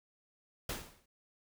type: noise with exponential decay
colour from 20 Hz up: pink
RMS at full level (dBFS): -35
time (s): 0.69-1.06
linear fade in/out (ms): 5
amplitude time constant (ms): 79
effects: none